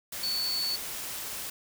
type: tone in noise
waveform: sine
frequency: 4456 Hz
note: C#8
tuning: 8 cents sharp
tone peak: -28 dBFS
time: 0.23-0.76 s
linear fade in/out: 5 ms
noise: white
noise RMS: -37 dBFS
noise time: 0.12-1.5 s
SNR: +6 dB
effects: none